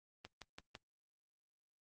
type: click train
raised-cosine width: 0.2 ms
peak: -30 dBFS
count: 4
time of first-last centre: 0.25-0.752 s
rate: 5.98 Hz
effects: Opus 24 kbps